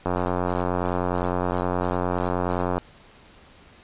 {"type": "click train", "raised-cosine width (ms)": 1, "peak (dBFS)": -10, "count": 245, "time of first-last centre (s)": [0.06, 2.78], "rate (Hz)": 89.7, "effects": ["pink hiss -51 dBFS RMS until 3.83 s", "resampled to 8000 Hz"]}